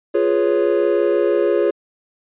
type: chord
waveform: triangle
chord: C# dominant seventh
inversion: first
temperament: equal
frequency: 349.2 / 415.3 / 493.9 / 554.4 Hz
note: E#4 / G#4 / B4 / C#5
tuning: 0 / 0 / 0 / 0 cents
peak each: -17 / -16 / -22 / -18 dBFS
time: 0.14-1.71 s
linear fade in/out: 10 ms
effects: resampled to 8000 Hz